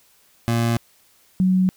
25% pulse / sine tone pair in turn, 116.54 / 185.8 Hz, A#2 / F#3, 0 / +7 cents, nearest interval minor sixth, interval 807 cents, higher second, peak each -14 dBFS, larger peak neither, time 0.48-0.77 / 1.4-1.69 s, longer neither, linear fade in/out 0 ms, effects white hiss -57 dBFS RMS until 1.76 s

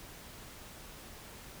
silence, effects pink hiss -50 dBFS RMS until 1.6 s

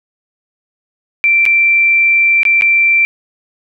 sine tone with dropouts, 2349 Hz, D7, in tune, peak -7 dBFS, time 1.24-3.05 s, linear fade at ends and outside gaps 0 ms, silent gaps 1.454-1.462 / 2.432-2.452 / 2.611-2.621 s, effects none

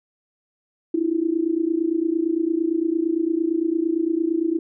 sine tone with amplitude modulation, 328.8 Hz, E4, 4 cents flat, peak -15 dBFS, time 0.94-4.59 s, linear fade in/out 5 ms, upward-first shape sine, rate 28.8 Hz, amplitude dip 85%, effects none

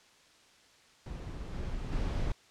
brown noise with level steps, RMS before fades -40 / -37 / -32 dBFS, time 1.06-2.32 s, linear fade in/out 2 ms, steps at 1.52 / 1.91 s, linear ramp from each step 20 ms, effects white hiss -61 dBFS RMS until 2.5 s + low-pass 6000 Hz 12 dB/octave

